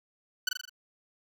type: tone with echo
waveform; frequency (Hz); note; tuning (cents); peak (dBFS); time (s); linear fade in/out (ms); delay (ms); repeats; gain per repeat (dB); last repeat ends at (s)
15% pulse; 1492; F#6; +14; -18; 0.47-0.49; 5; 41; 5; -4; 0.695
effects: none